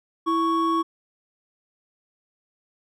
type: tone pair together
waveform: triangle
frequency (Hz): 330 / 1110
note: E4 / C#6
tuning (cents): +2 / +2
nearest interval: octave + major sixth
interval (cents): 2100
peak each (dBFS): -21 / -20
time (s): 0.26-0.83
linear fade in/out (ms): 20
effects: none